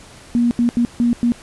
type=tone bursts at uneven times; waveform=sine; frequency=238.2 Hz; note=A#3; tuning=38 cents sharp; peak=-12 dBFS; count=5; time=0.35-0.51 / 0.59-0.69 / 0.77-0.85 / 1-1.13 / 1.23-1.32 s; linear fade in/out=0 ms; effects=pink hiss -42 dBFS RMS until 1.42 s + resampled to 24000 Hz